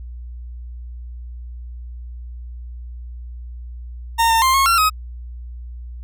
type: tone with pitch steps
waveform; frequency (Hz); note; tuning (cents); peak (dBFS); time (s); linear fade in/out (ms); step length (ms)
40% pulse; 918 / 906 / 1052 / 1089 / 1365 / 1265; A#5 / A#5 / C6 / C#6 / F6 / D#6; -27 / -50 / +9 / -31 / -40 / +28; -12; 4.18-4.9; 20; 120
effects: added 60 Hz sine -30 dBFS peak until 6.03 s